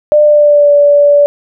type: tone with pitch glide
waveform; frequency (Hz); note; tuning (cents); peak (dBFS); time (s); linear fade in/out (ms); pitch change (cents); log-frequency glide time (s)
sine; 598 to 578.3; D5 to D5; +31 to -27; -3; 0.12-1.26; 0; -58; 0.23-0.72
effects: none